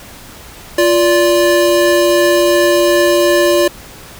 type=tone pair together; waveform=square; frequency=349.2 / 581.1 Hz; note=F4 / D5; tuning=0 / -18 cents; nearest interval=major sixth; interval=882 cents; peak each=-12 dBFS; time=0.78-3.68 s; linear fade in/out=5 ms; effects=pink hiss -35 dBFS RMS until 4.19 s